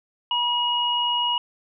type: tone pair together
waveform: sine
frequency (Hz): 963.8 / 2888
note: B5 / F#7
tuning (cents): -43 / -43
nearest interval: octave + perfect fifth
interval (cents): 1900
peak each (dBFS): -24 / -22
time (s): 0.31-1.38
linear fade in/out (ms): 2
effects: none